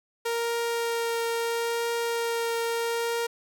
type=tone with vibrato; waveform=sawtooth; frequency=465.1 Hz; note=A#4; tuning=4 cents flat; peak=-22 dBFS; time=0.25-3.27 s; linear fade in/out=10 ms; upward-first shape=triangle; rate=0.75 Hz; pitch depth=10 cents each way; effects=none